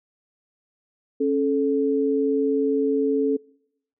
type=tone pair together; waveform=sine; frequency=274.1 / 435.1 Hz; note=C#4 / A4; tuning=-19 / -19 cents; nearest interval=minor sixth; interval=800 cents; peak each=-22 / -21 dBFS; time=1.2-3.37 s; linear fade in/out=10 ms; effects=noise-tail reverb RT60 0.8 s tail -26 dB re dry